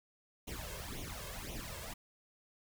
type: noise with flanger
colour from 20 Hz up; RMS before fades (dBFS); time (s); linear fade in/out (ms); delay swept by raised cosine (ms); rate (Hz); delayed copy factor
pink; -44; 0.47-1.94; 10; 0.31 to 1.91; 1.9; +0.85
effects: none